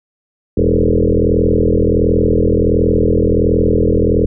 sine tone with frequency modulation, 255.4 Hz, C4, 42 cents flat, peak -9 dBFS, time 0.57-4.26 s, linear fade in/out 5 ms, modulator 41.4 Hz, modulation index 5.7, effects none

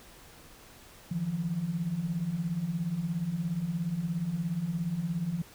sine beating tone pair, 155.56 / 172.56 Hz, D#3 / F3, 0 / -20 cents, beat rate 17 Hz, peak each -35 / -30 dBFS, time 1.11-5.42 s, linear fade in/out 5 ms, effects pink hiss -53 dBFS RMS until 5.54 s

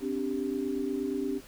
sine chord, C suspended second, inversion none, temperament equal with one note detuned, 261.6 / 290.1 / 392 Hz, C4 / D4 / G4, 0 / -21 / 0 cents, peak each -33 dBFS, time 0-1.41 s, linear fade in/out 50 ms, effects pink hiss -52 dBFS RMS until 1.47 s

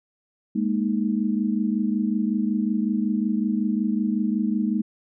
sine chord, Ab suspended second, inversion none, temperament equal, 207.7 / 233.1 / 311.1 Hz, Ab3 / Bb3 / Eb4, 0 / 0 / 0 cents, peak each -23 / -25 / -28 dBFS, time 0.55-4.82 s, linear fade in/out 10 ms, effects none

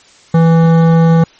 sine tone with hard clipping, 164.81 Hz, E3, in tune, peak -7 dBFS, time 0.34-1.24 s, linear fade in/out 5 ms, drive 14 dB, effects white hiss -44 dBFS RMS until 1.39 s + MP3 32 kbps

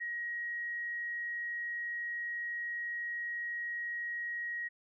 sine tone, 1894 Hz, A#6, 27 cents sharp, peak -35 dBFS, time 0-4.69 s, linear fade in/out 20 ms, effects none

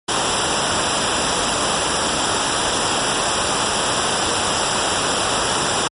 pink noise with comb filter, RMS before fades -19 dBFS, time 0.08-5.88 s, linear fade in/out 10 ms, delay 0.46 ms, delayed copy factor -0.7, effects high-pass 60 Hz 12 dB/octave + MP3 48 kbps

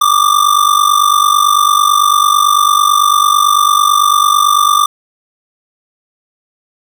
square ring-modulated tone, 1186 Hz, D6, 17 cents sharp, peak -5 dBFS, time 0.01-4.86 s, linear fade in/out 5 ms, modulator 24.5 Hz, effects none

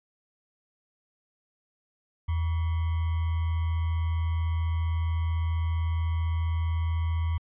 sine tone with sample-and-hold, 82.2 Hz, E2, 4 cents flat, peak -24 dBFS, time 2.28-7.38 s, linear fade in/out 10 ms, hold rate 1050 Hz, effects resampled to 8000 Hz

